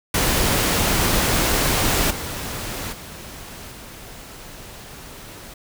pink noise with level steps, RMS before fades -19 / -29 / -37 / -39 dBFS, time 0.14-5.54 s, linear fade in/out 5 ms, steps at 2.1 / 2.92 / 3.71 s, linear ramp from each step 10 ms, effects none

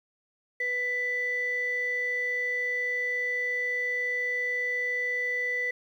sine tone pair together, 493.9 / 1985.9 Hz, B4 / B6, 0 / +9 cents, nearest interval 2 octaves, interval 2409 cents, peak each -35 / -26 dBFS, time 0.6-5.71 s, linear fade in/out 5 ms, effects tanh soft clip ceiling -21 dBFS + 10-bit

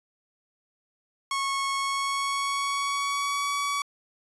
sawtooth tone with pitch glide, 1098 to 1134.8 Hz, C#6 to C#6, -17 to +40 cents, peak -22 dBFS, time 1.31-3.82 s, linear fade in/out 2 ms, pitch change +57 cents, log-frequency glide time 1.74-3.54 s, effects resampled to 24000 Hz

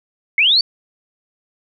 sine linear sweep, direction up, 2107 to 4630 Hz, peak -10 dBFS, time 0.38-0.61 s, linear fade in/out 2 ms, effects none

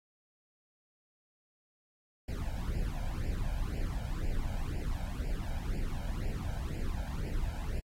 brown noise with flanger, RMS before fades -34 dBFS, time 2.28-7.8 s, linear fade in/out 5 ms, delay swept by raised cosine 0.4 to 1.33 ms, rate 2 Hz, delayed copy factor +0.9, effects AAC 48 kbps

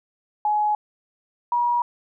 sine tone pair in turn, 842 / 959.7 Hz, G#5 / B5, +24 / -50 cents, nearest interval major second, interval 226 cents, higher second, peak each -18 dBFS, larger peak neither, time 0.45-0.75 / 1.52-1.82 s, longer neither, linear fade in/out 2 ms, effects none

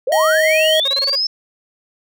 sine linear sweep, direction up, 466.2 to 5330 Hz, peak -15 dBFS, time 0.07-1.27 s, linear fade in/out 5 ms
square tone, 629 Hz, D#5, 19 cents sharp, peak -14 dBFS, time 0.12-0.8 s, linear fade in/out 2 ms
sawtooth tone bursts, 550 Hz, C#5, 14 cents flat, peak -19 dBFS, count 6, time 0.85-1.156 s, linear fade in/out 5 ms, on 31 ms, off 24 ms
effects none

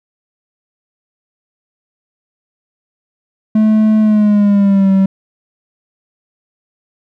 triangle tone with pitch glide, 216.3 to 192.7 Hz, A3 to G3, -29 to -29 cents, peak -5 dBFS, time 3.55-5.06 s, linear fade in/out 5 ms, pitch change -200 cents, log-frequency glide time 4-4.91 s, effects none

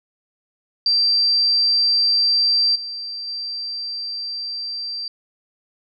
sine tone with level steps, 4699 Hz, D8, in tune, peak -14 / -27 / -25 dBFS, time 0.86-5.08 s, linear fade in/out 2 ms, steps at 2.75 / 3.27 s, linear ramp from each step 10 ms, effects none

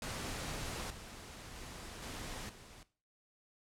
pink noise with level steps, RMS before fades -41 / -50 / -48 / -44 / -55 dBFS, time 0.02-2.83 s, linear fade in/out 2 ms, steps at 0.9 / 1.55 / 2.02 / 2.49 s, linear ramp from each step 5 ms, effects noise-tail reverb RT60 0.4 s tail -17 dB re dry + low-pass 10000 Hz 12 dB/octave

